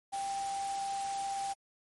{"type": "tone in noise", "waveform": "sine", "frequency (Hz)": 790, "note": "G5", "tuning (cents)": 13, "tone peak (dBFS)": -33, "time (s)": [0.12, 1.54], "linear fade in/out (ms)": 20, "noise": "white", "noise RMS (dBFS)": -44, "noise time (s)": [0.12, 1.54], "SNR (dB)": 8, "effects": ["MP3 48 kbps"]}